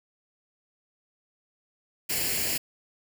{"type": "noise with comb filter", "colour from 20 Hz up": "white", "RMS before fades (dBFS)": -28, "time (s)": [2.09, 2.58], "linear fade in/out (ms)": 10, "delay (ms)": 0.41, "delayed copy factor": 0.65, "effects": []}